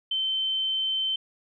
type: tone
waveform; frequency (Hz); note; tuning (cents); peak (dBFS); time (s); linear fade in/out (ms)
sine; 3089; G7; -26; -24; 0.11-1.16; 5
effects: none